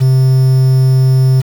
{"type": "tone with quantisation", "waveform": "triangle", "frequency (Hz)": 130.81, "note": "C3", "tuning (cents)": 0, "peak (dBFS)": -4, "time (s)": [0, 1.42], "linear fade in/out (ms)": 20, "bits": 5, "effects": []}